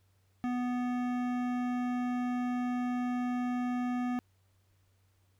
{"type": "tone with hard clipping", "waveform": "sine", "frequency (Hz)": 246.9, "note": "B3", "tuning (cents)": 0, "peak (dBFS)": -32, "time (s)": [0.44, 4.19], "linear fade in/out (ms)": 0, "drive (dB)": 15, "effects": ["added 95 Hz sine -67 dBFS peak until 5.39 s", "pink hiss -75 dBFS RMS until 5.39 s"]}